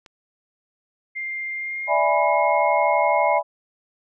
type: click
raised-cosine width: 0.2 ms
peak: -27 dBFS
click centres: 0.062 s
type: tone with pitch glide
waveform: sine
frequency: 2105 to 2152 Hz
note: C7 to C7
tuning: +10 to +48 cents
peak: -26 dBFS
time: 1.15-3.39 s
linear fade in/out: 20 ms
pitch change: +38 cents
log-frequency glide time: 1.54-2.15 s
type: chord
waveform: sine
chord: E dominant seventh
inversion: third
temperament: equal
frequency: 587.3 / 659.3 / 830.6 / 987.8 Hz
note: D5 / E5 / G#5 / B5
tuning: 0 / 0 / 0 / 0 cents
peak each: -22 dBFS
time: 1.87-3.43 s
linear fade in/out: 50 ms
effects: none